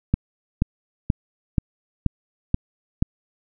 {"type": "click train", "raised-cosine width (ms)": 5, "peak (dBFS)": -5, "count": 7, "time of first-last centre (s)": [0.14, 3.025], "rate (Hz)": 2.08, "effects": []}